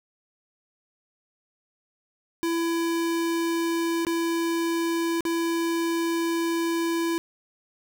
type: tone with dropouts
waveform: square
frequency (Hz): 334.2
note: E4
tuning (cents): +24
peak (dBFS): -24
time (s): 2.43-7.18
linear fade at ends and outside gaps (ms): 0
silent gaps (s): 4.05-4.068 / 5.207-5.252
effects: none